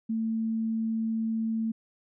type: tone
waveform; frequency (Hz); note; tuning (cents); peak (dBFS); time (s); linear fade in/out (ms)
sine; 223.7; A3; +29; -26; 0.09-1.72; 10
effects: none